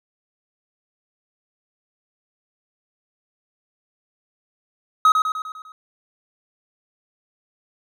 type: tone with echo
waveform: triangle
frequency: 1269 Hz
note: D#6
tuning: 34 cents sharp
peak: -8 dBFS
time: 5.05-5.12 s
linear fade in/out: 2 ms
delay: 100 ms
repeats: 6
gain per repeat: -5 dB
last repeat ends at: 5.72 s
effects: none